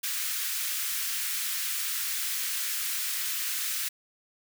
white high-pass noise, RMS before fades -31 dBFS, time 0.03-3.89 s, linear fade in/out 10 ms, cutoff 1400 Hz, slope 24 dB/octave, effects none

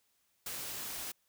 white noise with ADSR envelope, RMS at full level -39 dBFS, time 0.46-1.12 s, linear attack 5 ms, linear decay 31 ms, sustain -2 dB, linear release 7 ms, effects white hiss -75 dBFS RMS until 1.28 s

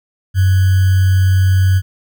sine tone with sample-and-hold, 94 Hz, F#2, 28 cents sharp, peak -8 dBFS, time 0.34-1.82 s, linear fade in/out 50 ms, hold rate 1575 Hz, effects none

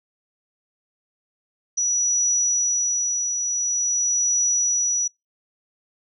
sine tone with tremolo, 5870 Hz, F#8, 15 cents flat, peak -17 dBFS, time 1.77-5.08 s, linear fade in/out 10 ms, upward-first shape triangle, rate 0.47 Hz, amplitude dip 45%, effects noise-tail reverb RT60 0.2 s tail -26 dB re dry

